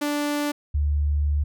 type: tone pair in turn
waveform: sawtooth / sine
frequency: 292.8 / 73.2 Hz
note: D4 / D2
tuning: -5 / -5 cents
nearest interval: 2 octaves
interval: 2400 cents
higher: first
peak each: -19 dBFS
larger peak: neither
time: 0.01-0.52 / 0.74-1.44 s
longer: second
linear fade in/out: 10 ms
effects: none